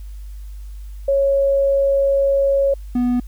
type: tone pair in turn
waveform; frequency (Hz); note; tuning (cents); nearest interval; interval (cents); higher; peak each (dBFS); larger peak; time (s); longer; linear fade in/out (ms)
sine / triangle; 552 / 245.9; C#5 / B3; -7 / -7; octave + major second; 1400; first; -13; neither; 1.08-2.74 / 2.95-3.2; first; 5
effects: added 50 Hz sine -30 dBFS peak until 3.27 s + white hiss -55 dBFS RMS until 3.27 s